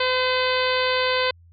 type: harmonic tone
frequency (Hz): 510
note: C5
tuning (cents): -44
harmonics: 1 / 2 / 3 / 4 / 5 / 6 / 7 / 8 / 9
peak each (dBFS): -23 / -26 / -28 / -29 / -30 / -31 / -31 / -32 / -33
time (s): 0-1.31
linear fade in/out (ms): 5
effects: added 85 Hz sine -48 dBFS peak until 1.52 s